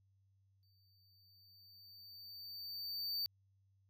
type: tone with exponential growth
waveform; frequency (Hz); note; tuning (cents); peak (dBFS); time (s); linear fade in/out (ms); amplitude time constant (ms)
square; 4593; D8; -39; -36; 0.63-3.26; 0; 570
effects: added 97 Hz sine -70 dBFS peak until 3.89 s